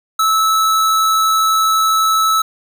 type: tone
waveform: square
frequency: 1306 Hz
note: E6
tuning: 17 cents flat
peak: -12 dBFS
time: 0.19-2.42 s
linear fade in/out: 5 ms
effects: none